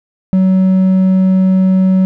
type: tone with hard clipping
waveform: sine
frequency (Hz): 187.9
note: F#3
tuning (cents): +27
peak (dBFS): -8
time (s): 0.33-2.05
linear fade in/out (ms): 0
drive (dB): 3
effects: none